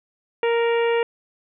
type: harmonic tone with a mistuned harmonic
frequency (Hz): 466.2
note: A#4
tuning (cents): 0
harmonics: 1 / 2 / 3 / 4 / 5 / 6 / 7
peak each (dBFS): -18 / -27 / -34 / -31 / -32 / -34 / -46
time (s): 0.43-1.03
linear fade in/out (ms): 2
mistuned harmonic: 7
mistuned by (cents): +64
effects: none